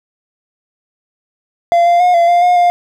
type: tone with pitch steps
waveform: triangle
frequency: 687 / 694 / 718 / 684 / 699 / 715 / 704 Hz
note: F5 / F5 / F5 / F5 / F5 / F5 / F5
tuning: -29 / -11 / +48 / -36 / +1 / +41 / +14 cents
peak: -5 dBFS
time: 1.72-2.7 s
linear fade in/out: 0 ms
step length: 140 ms
effects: none